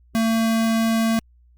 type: tone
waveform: square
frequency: 225.5 Hz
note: A3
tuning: 43 cents sharp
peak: -18 dBFS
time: 0.15-1.19 s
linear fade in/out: 0 ms
effects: added 60 Hz sine -51 dBFS peak until 1.57 s + Opus 48 kbps